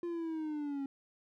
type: linear sweep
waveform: triangle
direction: down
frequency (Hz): 348.7 to 271.8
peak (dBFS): -33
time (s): 0.03-0.86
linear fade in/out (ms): 2
effects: none